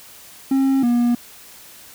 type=tone pair in turn; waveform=triangle; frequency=269.2 / 239.8 Hz; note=C4 / A#3; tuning=+49 / +49 cents; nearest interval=major second; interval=200 cents; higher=first; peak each=-12 dBFS; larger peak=neither; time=0.51-0.83 / 0.83-1.15 s; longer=neither; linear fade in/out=5 ms; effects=white hiss -43 dBFS RMS until 1.94 s